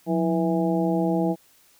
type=harmonic tone with a mistuned harmonic; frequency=164.3 Hz; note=E3; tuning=5 cents flat; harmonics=1 / 2 / 3 / 4 / 5; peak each=-24 / -24 / -29 / -29 / -31 dBFS; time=0.06-1.36 s; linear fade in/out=50 ms; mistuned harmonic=1; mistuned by=+140 cents; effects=white hiss -58 dBFS RMS until 1.79 s